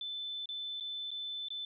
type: tone with dropouts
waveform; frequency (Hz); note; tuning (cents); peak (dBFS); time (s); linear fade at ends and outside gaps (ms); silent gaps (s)
sine; 3520; A7; 0; -37; 0.01-1.65; 2; 0.458-0.489 / 0.8-0.807 / 1.107-1.114 / 1.485-1.504
effects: none